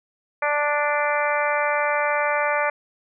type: harmonic tone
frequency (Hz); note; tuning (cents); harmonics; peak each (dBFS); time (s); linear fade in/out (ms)
293.7; D4; 0; 2 / 3 / 4 / 5 / 6 / 7 / 8; -24 / -26 / -27 / -28 / -29 / -29 / -30; 0.42-2.7; 5
effects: none